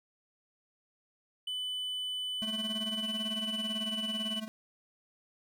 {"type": "tone with pitch glide", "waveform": "triangle", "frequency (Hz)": [3000, 2983], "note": ["F#7", "F#7"], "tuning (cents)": [23, 13], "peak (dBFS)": -32, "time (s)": [1.47, 4.4], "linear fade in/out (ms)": 5, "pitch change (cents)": -10, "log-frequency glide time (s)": [2.95, 3.9]}
{"type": "tone with tremolo", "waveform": "square", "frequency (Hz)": 218.3, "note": "A3", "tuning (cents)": -13, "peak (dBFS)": -35, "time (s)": [2.42, 4.48], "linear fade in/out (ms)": 0, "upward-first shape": "sine", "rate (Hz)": 18, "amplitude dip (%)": 75}
{"effects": []}